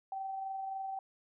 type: tone with amplitude modulation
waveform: sine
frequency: 773 Hz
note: G5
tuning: 24 cents flat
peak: -35 dBFS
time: 0.12-0.99 s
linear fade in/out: 2 ms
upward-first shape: sine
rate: 23.6 Hz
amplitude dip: 30%
effects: none